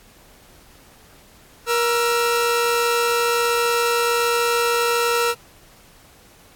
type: tone pair together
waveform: sawtooth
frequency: 473.1 / 1338 Hz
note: A#4 / E6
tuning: +26 / +25 cents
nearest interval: octave + tritone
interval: 1799 cents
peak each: -15 / -18 dBFS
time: 1.66-5.35 s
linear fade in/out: 50 ms
effects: pink hiss -50 dBFS RMS until 6.55 s + AAC 64 kbps